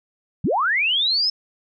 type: linear sweep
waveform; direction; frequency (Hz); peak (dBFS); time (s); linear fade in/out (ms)
sine; up; 105.3 to 5274; -17; 0.44-1.3; 5
effects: none